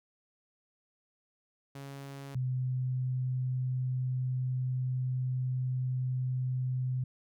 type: tone pair in turn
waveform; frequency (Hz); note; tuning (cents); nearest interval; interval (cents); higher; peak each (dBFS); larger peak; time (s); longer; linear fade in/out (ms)
sawtooth / sine; 138.59 / 127.82; C#3 / C3; 0 / -40; minor second; 140; first; -38 / -29; second; 1.75-2.35 / 2.35-7.04; second; 5
effects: none